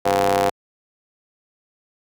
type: ring-modulated tone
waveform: sawtooth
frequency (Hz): 95.7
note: G2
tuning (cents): -41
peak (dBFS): -9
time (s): 0.05-0.5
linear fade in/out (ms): 10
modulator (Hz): 604
effects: high-pass 60 Hz 12 dB/octave